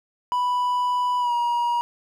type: tone with pitch glide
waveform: triangle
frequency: 987.8 to 954.2 Hz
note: B5 to A#5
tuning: 0 to +40 cents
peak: -18 dBFS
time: 0.32-1.81 s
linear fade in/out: 0 ms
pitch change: -60 cents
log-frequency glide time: 1.19-1.33 s
effects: none